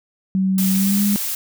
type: tone with pitch glide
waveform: sine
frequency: 190 to 203.6 Hz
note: F#3 to G#3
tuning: +46 to -34 cents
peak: -15 dBFS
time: 0.35-1.16 s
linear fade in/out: 0 ms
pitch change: +120 cents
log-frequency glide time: 0.72-1.02 s
type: noise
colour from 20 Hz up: blue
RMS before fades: -24 dBFS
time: 0.58-1.35 s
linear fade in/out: 2 ms
effects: none